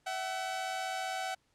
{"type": "tone pair together", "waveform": "sawtooth", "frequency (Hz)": [659.3, 754.5], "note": ["E5", "F#5"], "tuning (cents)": [0, 34], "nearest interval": "major second", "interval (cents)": 234, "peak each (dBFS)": [-38, -31], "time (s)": [0.06, 1.35], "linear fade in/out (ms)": 10, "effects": ["pink hiss -73 dBFS RMS until 1.54 s", "low-pass 9000 Hz 12 dB/octave"]}